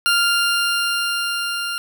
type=tone with level ramp; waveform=20% pulse; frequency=1397 Hz; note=F6; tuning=in tune; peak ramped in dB=-9 to -18 dBFS; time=0.06-1.78 s; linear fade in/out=0 ms; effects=none